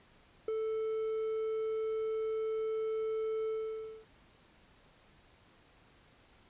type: tone with ADSR envelope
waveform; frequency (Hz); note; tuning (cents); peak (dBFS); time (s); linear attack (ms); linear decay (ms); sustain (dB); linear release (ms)
triangle; 440; A4; 0; -26; 0.48-4.06; 4; 7; -4; 580
effects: pink hiss -63 dBFS RMS until 6.49 s + resampled to 8000 Hz